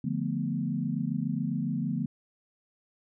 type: chord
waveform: sine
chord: B half-diminished seventh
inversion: first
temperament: equal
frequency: 146.83 / 174.61 / 220 / 246.9 Hz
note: D3 / F3 / A3 / B3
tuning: 0 / 0 / 0 / 0 cents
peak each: -33 dBFS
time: 0.04-2.06 s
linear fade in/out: 5 ms
effects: none